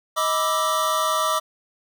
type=tone cluster; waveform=square; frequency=630 / 986 / 1177 / 1317 Hz; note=D#5 / B5 / D6 / E6; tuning=+21 / -3 / +3 / -2 cents; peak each=-27 / -30 / -23 / -28 dBFS; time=0.16-1.4 s; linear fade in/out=20 ms; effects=none